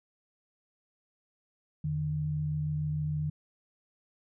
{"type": "tone pair together", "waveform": "sine", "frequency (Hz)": [85, 151.23], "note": ["F2", "D#3"], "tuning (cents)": [-46, -49], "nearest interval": "minor seventh", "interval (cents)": 997, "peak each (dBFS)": [-38, -29], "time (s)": [1.84, 3.3], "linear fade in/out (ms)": 5, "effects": []}